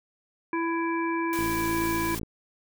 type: harmonic tone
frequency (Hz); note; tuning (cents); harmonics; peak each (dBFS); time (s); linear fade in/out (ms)
332.7; E4; +16; 1 / 3 / 5 / 7; -27 / -30 / -36 / -36; 0.53-2.15; 2
type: noise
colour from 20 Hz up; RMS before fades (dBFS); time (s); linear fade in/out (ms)
white; -37; 1.33-2.19; 0
type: click train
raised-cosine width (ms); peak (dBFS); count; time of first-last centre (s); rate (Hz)
3; -23; 48; 1.39-2.232; 55.8
effects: none